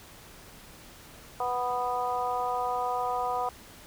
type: harmonic tone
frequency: 247.1 Hz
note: B3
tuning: 1 cent sharp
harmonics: 2 / 3 / 4 / 5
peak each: -35 / -30 / -32 / -35 dBFS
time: 1.4-3.49 s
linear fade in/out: 2 ms
effects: pink hiss -50 dBFS RMS until 3.86 s